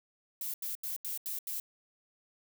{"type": "noise bursts", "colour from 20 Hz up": "violet", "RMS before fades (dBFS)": -37, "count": 6, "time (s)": [0.41, 1.6], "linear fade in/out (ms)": 2, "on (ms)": 130, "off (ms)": 82, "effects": []}